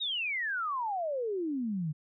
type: exponential sweep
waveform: sine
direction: down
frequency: 3855 to 145 Hz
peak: -30 dBFS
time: 0-1.93 s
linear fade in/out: 20 ms
effects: none